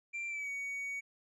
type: tone with pitch glide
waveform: triangle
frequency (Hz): 2362 to 2250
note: D7 to C#7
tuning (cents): +9 to +25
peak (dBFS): -35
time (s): 0.13-1.01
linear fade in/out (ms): 20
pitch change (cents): -84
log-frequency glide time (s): 0.28-0.49
effects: resampled to 24000 Hz